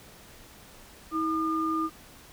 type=tone pair together; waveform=sine; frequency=320.8 / 1211.2 Hz; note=E4 / D#6; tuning=-47 / -47 cents; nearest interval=octave + major seventh; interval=2300 cents; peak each=-28 dBFS; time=1.11-1.9 s; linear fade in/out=50 ms; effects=pink hiss -51 dBFS RMS until 2.32 s